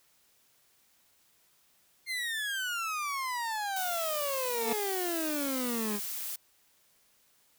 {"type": "exponential sweep", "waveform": "30% pulse", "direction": "down", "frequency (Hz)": [2122, 200.9], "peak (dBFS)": -29, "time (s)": [2.06, 6], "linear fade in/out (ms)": 50}
{"type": "noise", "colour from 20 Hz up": "blue", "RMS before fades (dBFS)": -37, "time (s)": [3.76, 6.36], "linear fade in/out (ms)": 5}
{"type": "tone with exponential growth", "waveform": "15% pulse", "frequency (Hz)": 233.4, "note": "A#3", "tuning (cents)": 2, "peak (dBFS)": -22, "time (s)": [4.44, 4.73], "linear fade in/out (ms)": 5, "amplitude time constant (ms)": 62}
{"effects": ["white hiss -67 dBFS RMS until 7.58 s"]}